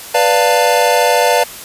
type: chord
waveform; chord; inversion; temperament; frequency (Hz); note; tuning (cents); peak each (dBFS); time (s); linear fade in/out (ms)
square; B half-diminished seventh; none; equal with one note detuned; 493.9 / 587.3 / 698.5 / 893.8; B4 / D5 / F5 / A5; 0 / 0 / 0 / +27; -16; 0.14-1.44; 10
effects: white hiss -31 dBFS RMS until 1.64 s + resampled to 32000 Hz